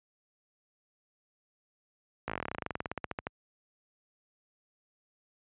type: slowing click train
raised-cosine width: 0.5 ms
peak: -18 dBFS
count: 25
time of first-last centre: 2.28-3.269 s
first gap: 17 ms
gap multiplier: 1.07
effects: high-pass 60 Hz 12 dB/octave + resampled to 8000 Hz